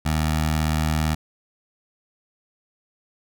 15% pulse tone with notch filter, 77.78 Hz, D#2, in tune, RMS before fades -22 dBFS, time 0.05-1.15 s, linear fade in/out 10 ms, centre 370 Hz, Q 1.1, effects none

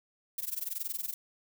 violet noise with amplitude modulation, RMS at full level -33 dBFS, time 0.38-1.14 s, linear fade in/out 2 ms, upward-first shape sine, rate 21.3 Hz, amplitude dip 90%, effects none

